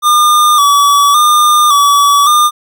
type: tone with vibrato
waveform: square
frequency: 1174.7 Hz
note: D6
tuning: in tune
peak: -6 dBFS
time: 0.02-2.51 s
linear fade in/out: 50 ms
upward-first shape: square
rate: 0.89 Hz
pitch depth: 48 cents each way
effects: none